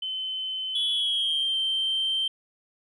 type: tone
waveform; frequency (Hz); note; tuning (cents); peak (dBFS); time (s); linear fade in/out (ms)
sine; 3058; G7; -44; -28; 0.02-1.44; 5
type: tone with pitch glide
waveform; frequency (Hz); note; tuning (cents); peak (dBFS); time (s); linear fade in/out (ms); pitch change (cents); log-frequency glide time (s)
sine; 3373 to 3129; G#7 to G7; +26 to -4; -22; 0.75-2.28; 5; -130; 0.92-1.57
effects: tanh soft clip ceiling -20 dBFS